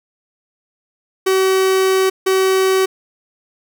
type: tone bursts at uneven times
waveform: 45% pulse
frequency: 380 Hz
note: F#4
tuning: 46 cents sharp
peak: -12 dBFS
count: 2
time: 1.26-2.1 / 2.26-2.86 s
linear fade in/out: 10 ms
effects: none